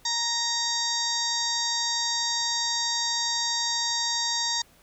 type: harmonic tone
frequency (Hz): 932.3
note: A#5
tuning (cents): 0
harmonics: 1 / 2 / 4 / 5 / 6 / 7 / 8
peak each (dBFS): -33 / -35 / -30 / -30 / -33 / -33 / -36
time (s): 0.05-4.62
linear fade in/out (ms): 5
effects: pink hiss -58 dBFS RMS until 4.82 s